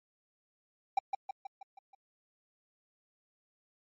triangle tone with echo, 784 Hz, G5, in tune, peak -22 dBFS, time 0.97-0.99 s, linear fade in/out 5 ms, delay 160 ms, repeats 6, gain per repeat -5 dB, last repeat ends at 1.95 s, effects MP3 32 kbps

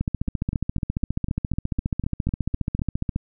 two click trains, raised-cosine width 5 ms, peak -11 / -15 dBFS, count 47 / 11, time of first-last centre 0.01-3.161 / 0.28-2.793 s, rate 14.6 / 3.98 Hz, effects none

